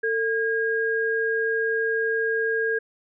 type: tone pair together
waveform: sine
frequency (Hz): 448.5 / 1628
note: A4 / G#6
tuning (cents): +33 / -35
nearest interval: octave + minor seventh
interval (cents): 2232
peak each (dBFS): -24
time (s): 0.03-2.79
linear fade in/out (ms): 10
effects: none